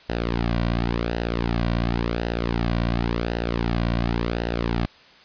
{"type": "tone with flanger", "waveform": "sawtooth", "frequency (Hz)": 58.1, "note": "A#1", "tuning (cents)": -5, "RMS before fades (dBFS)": -24, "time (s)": [0.09, 4.86], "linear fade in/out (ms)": 5, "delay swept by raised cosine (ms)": [0.87, 2.37], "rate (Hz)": 0.92, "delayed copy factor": -0.7, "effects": ["white hiss -50 dBFS RMS until 5.24 s", "resampled to 11025 Hz"]}